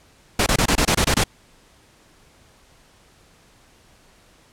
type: noise bursts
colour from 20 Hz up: pink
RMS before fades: -17 dBFS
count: 9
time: 0.39-1.239 s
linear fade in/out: 5 ms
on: 73 ms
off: 24 ms
effects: pink hiss -54 dBFS RMS until 4.52 s + low-pass 10000 Hz 12 dB/octave